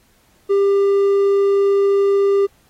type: tone with hard clipping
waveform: sine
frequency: 397.7 Hz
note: G4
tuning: 25 cents sharp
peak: -13 dBFS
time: 0.49-2.47 s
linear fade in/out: 20 ms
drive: 3 dB
effects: pink hiss -57 dBFS RMS until 2.69 s + AAC 48 kbps